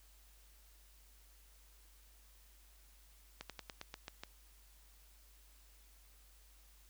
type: slowing click train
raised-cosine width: 0.2 ms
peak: -27 dBFS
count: 8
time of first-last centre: 3.41-4.235 s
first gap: 87 ms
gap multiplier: 1.1
effects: added 50 Hz sine -62 dBFS peak until 6.89 s + white hiss -67 dBFS RMS until 6.89 s